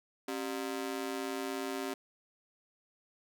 sawtooth ring-modulated tone, 329.6 Hz, E4, in tune, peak -28 dBFS, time 0.28-1.94 s, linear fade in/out 5 ms, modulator 58.3 Hz, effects none

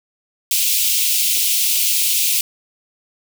white high-pass noise, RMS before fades -17 dBFS, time 0.51-2.41 s, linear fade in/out 2 ms, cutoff 2400 Hz, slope 48 dB/octave, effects none

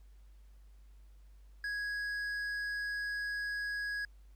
sine tone with hard clipping, 1661.2 Hz, G#6, in tune, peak -36 dBFS, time 1.64-4.05 s, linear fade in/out 2 ms, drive 6 dB, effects added 50 Hz sine -54 dBFS peak until 4.35 s + pink hiss -74 dBFS RMS until 4.35 s

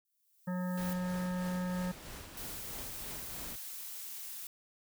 violet noise with exponential growth, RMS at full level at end -43 dBFS, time 0.05-0.93 s, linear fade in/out 1 ms, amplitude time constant 190 ms
harmonic tone, 181.1 Hz, F#3, 37 cents flat, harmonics 1 / 3 / 5 / 7 / 9 / 10, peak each -33 / -43 / -47 / -50 / -52 / -53 dBFS, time 0.47-1.92 s, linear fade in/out 10 ms
pink noise with tremolo, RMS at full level -46 dBFS, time 0.77-3.56 s, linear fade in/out 5 ms, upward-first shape sine, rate 3.1 Hz, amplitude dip 40%
blue noise, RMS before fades -44 dBFS, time 2.37-4.47 s, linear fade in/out 2 ms
effects none

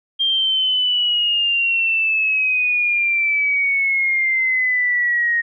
sine exponential sweep, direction down, 3200 to 1864.7 Hz, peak -15 dBFS, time 0.19-5.42 s, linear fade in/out 20 ms, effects none

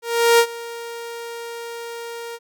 sawtooth tone with ADSR envelope, 467.1 Hz, A#4, 3 cents sharp, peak -6 dBFS, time 0.02-2.39 s, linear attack 370 ms, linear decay 70 ms, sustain -20 dB, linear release 44 ms, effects none

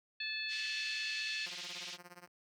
harmonic tone, 870 Hz, A5, 20 cents flat, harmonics 2 / 3 / 4 / 5, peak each -43 / -40 / -45 / -42 dBFS, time 0.2-1.46 s, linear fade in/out 5 ms
pink band-pass noise, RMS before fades -45 dBFS, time 0.48-1.98 s, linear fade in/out 50 ms, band 2400 to 5500 Hz, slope 24 dB/octave
5% pulse tone with tremolo, 176.8 Hz, F3, 22 cents sharp, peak -37 dBFS, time 1.46-2.28 s, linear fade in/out 5 ms, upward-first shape triangle, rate 17 Hz, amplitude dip 100%
effects none

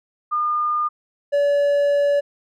sine / triangle tone pair in turn, 1213 / 572.5 Hz, D#6 / D5, -44 / -44 cents, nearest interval octave + minor second, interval 1300 cents, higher first, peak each -18 / -13 dBFS, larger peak second, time 0.31-0.89 / 1.32-2.21 s, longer second, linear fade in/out 20 ms, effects none

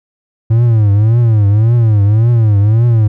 triangle tone with vibrato, 109.7 Hz, A2, 5 cents flat, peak -4 dBFS, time 0.5-3.08 s, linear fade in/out 10 ms, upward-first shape triangle, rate 1.8 Hz, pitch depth 180 cents each way, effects none

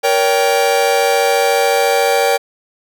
45% pulse chord, G diminished, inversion first, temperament just, 470.4 / 564.5 / 784 Hz, Bb4 / Db5 / G5, +16 / +31 / 0 cents, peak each -16 dBFS, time 0.03-2.38 s, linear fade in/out 20 ms, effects none

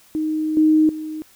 sine tone with level steps, 311.1 Hz, D#4, in tune, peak -19 / -11 / -26 dBFS, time 0.15-1.22 s, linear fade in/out 0 ms, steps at 0.57 / 0.89 s, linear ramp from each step 2 ms, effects white hiss -52 dBFS RMS until 1.35 s

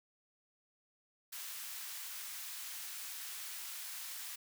white high-pass noise, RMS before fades -45 dBFS, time 1.32-4.36 s, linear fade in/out 10 ms, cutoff 1200 Hz, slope 12 dB/octave, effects none

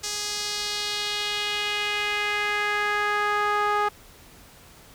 sawtooth tone with band-pass filter sweep, 414.9 Hz, G#4, 2 cents flat, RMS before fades -26 dBFS, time 0.03-3.89 s, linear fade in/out 10 ms, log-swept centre 6000 to 1100 Hz, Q 1.9, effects pink hiss -50 dBFS RMS until 4.94 s

